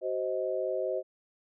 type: chord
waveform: sine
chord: C diminished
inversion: second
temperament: just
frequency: 376.7 / 523.3 / 627.9 Hz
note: Gb4 / C5 / Eb5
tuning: +31 / 0 / +16 cents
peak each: -34 / -32 / -33 dBFS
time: 0.01-1.03 s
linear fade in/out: 50 ms
effects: none

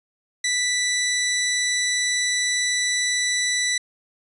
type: tone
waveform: 15% pulse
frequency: 1975.5 Hz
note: B6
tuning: in tune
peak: -14 dBFS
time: 0.44-3.78 s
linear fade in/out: 5 ms
effects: resampled to 24000 Hz

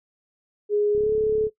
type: tone with pitch glide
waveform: sine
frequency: 415.3 to 432.9 Hz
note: G#4 to A4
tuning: 0 to -28 cents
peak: -18 dBFS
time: 0.69-1.5 s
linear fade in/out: 50 ms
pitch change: +72 cents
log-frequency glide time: 0.95-1.11 s
type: click train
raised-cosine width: 3 ms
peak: -26 dBFS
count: 19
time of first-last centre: 0.95-1.469 s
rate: 34.7 Hz
effects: noise-tail reverb RT60 0.1 s tail -18 dB re dry

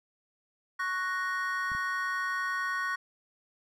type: chord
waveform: triangle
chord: F# major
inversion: second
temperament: equal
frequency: 1108.7 / 1480 / 1864.7 Hz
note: C#6 / F#6 / A#6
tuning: 0 / 0 / 0 cents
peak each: -32 dBFS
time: 0.79-2.96 s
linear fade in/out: 10 ms
type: clicks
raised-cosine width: 5 ms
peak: -33 dBFS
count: 2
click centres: 1.718 / 1.75 s
effects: none

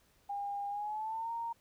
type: tone with pitch glide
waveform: sine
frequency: 807 to 927 Hz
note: G#5 to A#5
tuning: -50 to -10 cents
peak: -35 dBFS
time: 0.29-1.53 s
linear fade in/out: 10 ms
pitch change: +240 cents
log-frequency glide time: 0.69-1.32 s
effects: pink hiss -69 dBFS RMS until 1.6 s

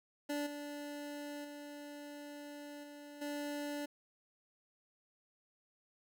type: tone with level steps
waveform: 25% pulse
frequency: 291 Hz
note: D4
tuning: 16 cents flat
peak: -32 / -39 / -43 / -46 / -35 dBFS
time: 0.29-3.86 s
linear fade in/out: 10 ms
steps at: 0.46 / 1.44 / 2.83 / 3.21 s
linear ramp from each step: 10 ms
effects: none

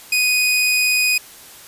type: tone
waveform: sawtooth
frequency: 2489 Hz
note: D#7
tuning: in tune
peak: -11 dBFS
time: 0.12-1.18 s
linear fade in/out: 5 ms
effects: white hiss -41 dBFS RMS until 1.67 s + resampled to 32000 Hz

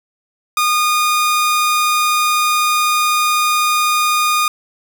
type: tone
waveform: sawtooth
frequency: 1224 Hz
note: D#6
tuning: 29 cents flat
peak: -9 dBFS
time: 0.57-4.48 s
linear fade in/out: 2 ms
effects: none

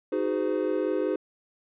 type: chord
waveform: triangle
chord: Ab dominant seventh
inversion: second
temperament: equal with one note detuned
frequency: 311.1 / 370 / 415.3 / 511.3 Hz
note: Eb4 / Gb4 / Ab4 / C5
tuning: 0 / 0 / 0 / -40 cents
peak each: -28 dBFS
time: 0.12-1.16 s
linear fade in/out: 5 ms
effects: resampled to 8000 Hz

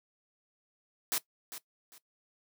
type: noise with echo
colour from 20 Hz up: white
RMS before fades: -31 dBFS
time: 1.12-1.18 s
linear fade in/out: 0 ms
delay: 400 ms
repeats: 2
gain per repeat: -12 dB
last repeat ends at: 1.98 s
effects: noise-tail reverb RT60 0.1 s tail -18 dB re dry + high-pass 200 Hz 12 dB/octave

